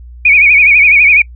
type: tone with vibrato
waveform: sine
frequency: 2348 Hz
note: D7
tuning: 1 cent flat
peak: -3 dBFS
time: 0.25-1.22 s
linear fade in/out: 5 ms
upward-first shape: sine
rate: 12 Hz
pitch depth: 110 cents each way
effects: noise-tail reverb RT60 0.1 s tail -26 dB re dry + added 60 Hz sine -29 dBFS peak until 1.35 s